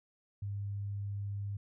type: tone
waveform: sine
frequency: 100.8 Hz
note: G2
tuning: 49 cents sharp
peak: -35 dBFS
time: 0.42-1.57 s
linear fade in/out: 5 ms
effects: none